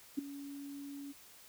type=tone with ADSR envelope; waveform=sine; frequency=281.7 Hz; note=C#4; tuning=28 cents sharp; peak=-28 dBFS; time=0.17-1.13 s; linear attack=17 ms; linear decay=8 ms; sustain=-15 dB; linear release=22 ms; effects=white hiss -58 dBFS RMS until 1.48 s